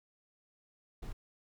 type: noise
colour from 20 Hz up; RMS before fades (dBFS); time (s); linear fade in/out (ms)
brown; -41; 1.02-1.13; 10
effects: none